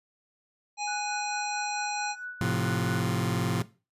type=harmonic tone; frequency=829 Hz; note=G#5; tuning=3 cents flat; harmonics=1 / 3 / 5 / 7 / 9; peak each=-31 / -36 / -38 / -39 / -41 dBFS; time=0.77-2.16 s; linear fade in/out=50 ms
type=tone with tremolo; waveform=sine; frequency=1480 Hz; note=F#6; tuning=in tune; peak=-34 dBFS; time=0.87-3.01 s; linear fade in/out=10 ms; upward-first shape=sine; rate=4.5 Hz; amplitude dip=70%
type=chord; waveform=sawtooth; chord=F major; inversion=first; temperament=just; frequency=109.13 / 130.96 / 174.61 Hz; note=A2 / C3 / F3; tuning=-14 / +2 / 0 cents; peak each=-26 dBFS; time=2.41-3.62 s; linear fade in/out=0 ms
effects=noise-tail reverb RT60 0.3 s tail -17 dB re dry + resampled to 32000 Hz